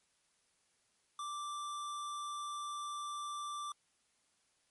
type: tone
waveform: square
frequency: 1174.7 Hz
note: D6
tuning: in tune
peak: -40 dBFS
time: 1.19-3.72 s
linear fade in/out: 2 ms
effects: white hiss -75 dBFS RMS until 4.7 s + MP3 48 kbps